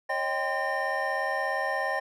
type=tone cluster; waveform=triangle; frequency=547 / 624 / 787 / 1032 / 1821 Hz; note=C#5 / D#5 / G5 / C6 / A#6; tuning=-23 / +5 / +7 / -24 / -41 cents; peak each=-32 / -32 / -30 / -34 / -29 dBFS; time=0.09-2 s; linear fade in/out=10 ms; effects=none